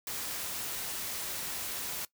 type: noise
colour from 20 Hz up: white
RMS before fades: -37 dBFS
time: 0.07-2.05 s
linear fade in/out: 2 ms
effects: noise-tail reverb RT60 0.1 s tail -19 dB re dry